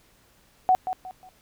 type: tone with echo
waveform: sine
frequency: 744 Hz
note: F#5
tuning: 9 cents sharp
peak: -15 dBFS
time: 0.69-0.75 s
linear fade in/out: 0 ms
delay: 180 ms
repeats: 3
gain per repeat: -10 dB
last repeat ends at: 1.29 s
effects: pink hiss -60 dBFS RMS until 1.41 s